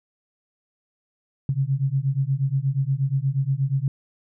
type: beating tone pair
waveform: sine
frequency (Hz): 132 / 140.4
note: C3 / C#3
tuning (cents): +16 / +22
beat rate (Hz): 8.4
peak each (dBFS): -23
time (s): 1.49-3.88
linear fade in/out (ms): 2
effects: none